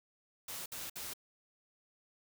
white noise bursts, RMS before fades -43 dBFS, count 3, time 0.48-1.136 s, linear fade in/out 5 ms, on 180 ms, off 58 ms, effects none

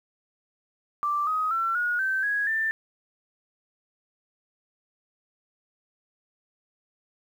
sine tone with pitch steps, 1174.7 / 1259 / 1349.4 / 1446.2 / 1550 / 1661.3 / 1780.5 Hz, D6 / D#6 / E6 / F#6 / G6 / G#6 / A6, 0 / +20 / +40 / -40 / -20 / 0 / +20 cents, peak -23 dBFS, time 1.03-2.71 s, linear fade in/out 0 ms, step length 240 ms, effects 9-bit

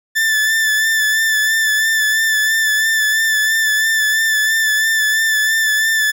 40% pulse tone with vibrato, 1760 Hz, A6, in tune, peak -12 dBFS, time 0.15-6.12 s, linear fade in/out 20 ms, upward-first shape sine, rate 3 Hz, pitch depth 29 cents each way, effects none

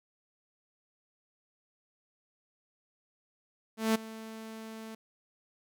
sawtooth tone with ADSR envelope, 221.7 Hz, A3, 13 cents sharp, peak -19 dBFS, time 3.77-4.95 s, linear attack 180 ms, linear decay 12 ms, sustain -19 dB, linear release 5 ms, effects none

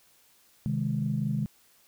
sine chord, Ab major, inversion first, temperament equal, 130.81 / 155.56 / 207.7 Hz, C3 / Eb3 / Ab3, 0 / 0 / 0 cents, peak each -30 dBFS, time 0.66-1.46 s, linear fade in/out 0 ms, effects tanh soft clip ceiling -16 dBFS + white hiss -62 dBFS RMS until 1.87 s

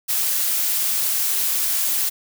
blue noise, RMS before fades -21 dBFS, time 0.08-2.1 s, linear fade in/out 20 ms, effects none

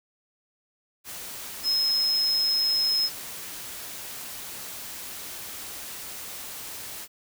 sine tone in noise, 5150 Hz, E8, 41 cents flat, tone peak -21 dBFS, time 1.63-3.1 s, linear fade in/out 50 ms, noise white, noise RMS -38 dBFS, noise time 1.04-7.08 s, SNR +14 dB, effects none

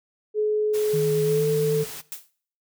sine tone with pitch glide, 425.1 to 442.4 Hz, G#4 to A4, +40 to +9 cents, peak -19 dBFS, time 0.34-1.86 s, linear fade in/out 50 ms, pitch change +69 cents, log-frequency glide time 1.24-1.45 s
white noise, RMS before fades -37 dBFS, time 0.73-2.02 s, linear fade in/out 20 ms
sine tone with vibrato, 155.56 Hz, D#3, in tune, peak -25 dBFS, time 0.93-1.84 s, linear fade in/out 10 ms, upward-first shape triangle, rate 8.9 Hz, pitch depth 22 cents each way
blue noise with exponential decay, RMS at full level -30 dBFS, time 2.12-2.3 s, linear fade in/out 0 ms, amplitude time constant 38 ms
effects noise-tail reverb RT60 0.5 s tail -19 dB re dry

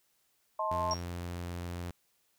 sine chord, A diminished, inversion second, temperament just, 633.6 / 880 / 1056 Hz, Eb5 / A5 / C6, +31 / 0 / +16 cents, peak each -35 / -35 / -33 dBFS, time 0.59-0.94 s, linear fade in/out 5 ms
sawtooth tone, 87.31 Hz, F2, in tune, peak -33 dBFS, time 0.71-1.91 s, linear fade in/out 5 ms
sine tone with exponential decay, 5588 Hz, F8, in tune, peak -28 dBFS, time 0.91-1.04 s, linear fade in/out 2 ms, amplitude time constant 27 ms
effects white hiss -73 dBFS RMS until 2.38 s

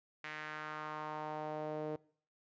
sawtooth tone with band-pass filter sweep, 153.3 Hz, D#3, 25 cents flat, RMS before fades -42 dBFS, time 0.24-1.96 s, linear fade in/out 2 ms, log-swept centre 2000 to 480 Hz, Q 2.3, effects noise-tail reverb RT60 0.5 s tail -21 dB re dry + resampled to 16000 Hz

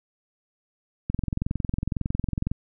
click train, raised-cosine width 5 ms, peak -13 dBFS, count 32, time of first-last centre 1.1-2.516 s, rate 21.9 Hz, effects none

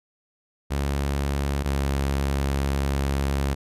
sawtooth tone pair in turn, 70 / 69.08 Hz, C#2 / C#2, +18 / -5 cents, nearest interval unison, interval 23 cents, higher first, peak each -19 / -18 dBFS, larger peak second, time 0.7-1.64 / 1.64-3.55 s, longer second, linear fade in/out 20 ms, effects resampled to 32000 Hz

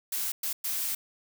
blue noise bursts at uneven times, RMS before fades -31 dBFS, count 3, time 0.12-0.32 / 0.43-0.53 / 0.64-0.95 s, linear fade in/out 5 ms, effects none

